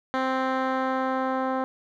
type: tone with low-pass filter sweep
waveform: 10% pulse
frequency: 261.7 Hz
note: C4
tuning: in tune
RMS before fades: -26 dBFS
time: 0.14-1.64 s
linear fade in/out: 0 ms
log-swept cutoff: 2500 to 1100 Hz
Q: 0.79
effects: none